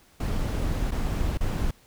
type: noise with dropouts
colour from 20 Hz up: brown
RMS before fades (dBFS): -26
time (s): 0.2-1.71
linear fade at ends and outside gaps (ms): 5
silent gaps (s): 0.91-0.917 / 1.374-1.407
effects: pink hiss -58 dBFS RMS until 1.86 s